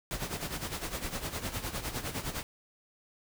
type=noise with tremolo; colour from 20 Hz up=pink; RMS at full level=-34 dBFS; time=0.11-2.43 s; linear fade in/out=0 ms; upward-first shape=sine; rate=9.8 Hz; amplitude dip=70%; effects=none